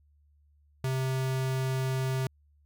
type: tone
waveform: square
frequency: 131.4 Hz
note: C3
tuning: 8 cents sharp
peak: -28 dBFS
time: 0.84-2.27 s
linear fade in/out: 2 ms
effects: added 73 Hz sine -61 dBFS peak until 2.65 s